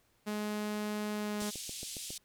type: tone with pitch glide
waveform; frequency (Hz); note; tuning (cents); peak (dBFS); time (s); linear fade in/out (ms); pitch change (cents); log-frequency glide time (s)
sawtooth; 210.3 to 208.5; G#3 to G#3; +22 to +7; -30; 0.26-1.51; 20; -15; 1.14-1.4
type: band-pass noise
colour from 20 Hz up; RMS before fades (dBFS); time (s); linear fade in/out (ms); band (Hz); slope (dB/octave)
white; -43; 1.4-2.18; 5; 2900 to 10000; 24
type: click train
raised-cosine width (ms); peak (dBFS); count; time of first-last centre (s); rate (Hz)
2; -32; 6; 1.42-2.105; 7.3
effects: pink hiss -71 dBFS RMS until 2.24 s